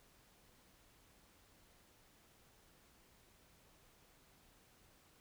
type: silence
effects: pink hiss -68 dBFS RMS until 5.2 s